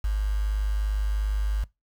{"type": "tone with quantisation", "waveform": "sine", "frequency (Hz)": 51.4, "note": "G#1", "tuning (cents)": -17, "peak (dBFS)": -22, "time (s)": [0.04, 1.64], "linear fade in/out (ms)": 5, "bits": 7, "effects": ["noise-tail reverb RT60 0.2 s tail -21 dB re dry"]}